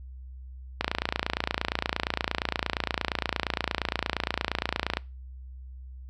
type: click train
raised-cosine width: 0.3 ms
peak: -9 dBFS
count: 120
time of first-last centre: 0.81-4.971 s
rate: 28.6 Hz
effects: noise-tail reverb RT60 0.3 s tail -24 dB re dry + added 64 Hz sine -40 dBFS peak until 6.09 s